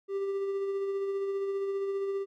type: tone with tremolo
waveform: triangle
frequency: 393.7 Hz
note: G4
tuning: 8 cents sharp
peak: -26 dBFS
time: 0.08-2.26 s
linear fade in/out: 50 ms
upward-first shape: sine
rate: 15 Hz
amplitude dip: 30%
effects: none